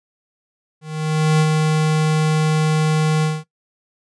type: tone with ADSR envelope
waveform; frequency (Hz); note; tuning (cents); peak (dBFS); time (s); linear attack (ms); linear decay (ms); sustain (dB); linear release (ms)
square; 155.6; D#3; 0; -12; 0.81-3.44; 590; 57; -3; 210
effects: noise-tail reverb RT60 0.1 s tail -17 dB re dry + resampled to 22050 Hz